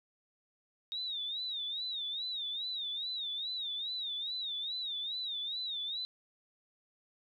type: tone with vibrato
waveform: sine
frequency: 3729 Hz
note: A#7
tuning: in tune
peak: -35 dBFS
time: 0.92-6.05 s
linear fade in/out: 0 ms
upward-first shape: sine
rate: 2.4 Hz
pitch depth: 130 cents each way
effects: 12-bit